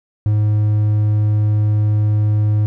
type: tone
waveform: triangle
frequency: 105.7 Hz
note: G#2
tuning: 31 cents sharp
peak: -10 dBFS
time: 0.26-2.66 s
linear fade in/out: 0 ms
effects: none